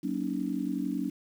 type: chord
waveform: sine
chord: D# minor seventh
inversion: first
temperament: just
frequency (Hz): 186.68 / 233.3 / 280 / 311.1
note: F#3 / A#3 / C#4 / D#4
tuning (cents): +16 / +2 / +18 / 0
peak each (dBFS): -35 / -35 / -32 / -36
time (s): 0.03-1.1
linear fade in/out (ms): 10
effects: 9-bit